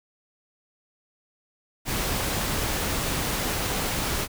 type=noise; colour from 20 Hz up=pink; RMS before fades=-27 dBFS; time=1.85-4.28 s; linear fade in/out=50 ms; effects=none